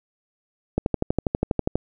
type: click train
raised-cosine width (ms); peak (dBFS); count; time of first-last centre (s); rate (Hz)
2; -7; 13; 0.78-1.756; 12.3
effects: none